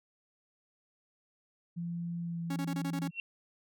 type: tone with pitch glide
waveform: sine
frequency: 171 to 168.16 Hz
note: F3 to E3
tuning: -36 to +35 cents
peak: -34 dBFS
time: 1.76-3.11 s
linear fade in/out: 20 ms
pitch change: -29 cents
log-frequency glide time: 2.2-2.43 s
type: tone bursts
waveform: 45% pulse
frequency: 276.9 Hz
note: C#4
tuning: 2 cents flat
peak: -34 dBFS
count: 7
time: 2.5-3.078 s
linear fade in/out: 5 ms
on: 62 ms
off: 24 ms
type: tone with exponential growth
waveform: sine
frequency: 2723 Hz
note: F7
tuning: 44 cents flat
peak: -30 dBFS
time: 3.1-3.2 s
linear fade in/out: 1 ms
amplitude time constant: 21 ms
effects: none